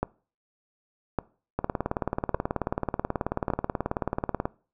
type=two click trains; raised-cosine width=1 ms; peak=-11 / -12 dBFS; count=4 / 54; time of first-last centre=0.03-3.502 / 1.59-4.455 s; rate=0.864 / 18.5 Hz; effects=noise-tail reverb RT60 0.4 s tail -22 dB re dry